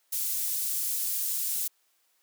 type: high-pass noise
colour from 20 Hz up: pink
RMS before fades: -30 dBFS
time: 0.12-1.68 s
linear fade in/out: 10 ms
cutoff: 10000 Hz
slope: 12 dB/octave
effects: white hiss -70 dBFS RMS until 2.22 s + high-pass 400 Hz 12 dB/octave